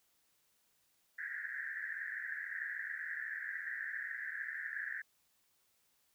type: band-pass noise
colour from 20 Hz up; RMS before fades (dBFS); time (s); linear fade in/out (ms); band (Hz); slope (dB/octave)
pink; -42; 1.18-5.02; 10; 1600 to 1900; 96
effects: white hiss -75 dBFS RMS until 6.14 s